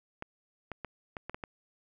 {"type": "clicks", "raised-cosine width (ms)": 0.5, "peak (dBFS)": -23, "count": 7, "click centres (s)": [0.224, 0.717, 0.847, 1.168, 1.296, 1.345, 1.438], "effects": []}